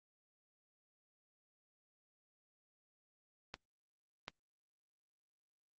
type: clicks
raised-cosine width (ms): 0.2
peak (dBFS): -24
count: 2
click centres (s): 3.541 / 4.281
effects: low-pass 5000 Hz 12 dB/octave + Opus 24 kbps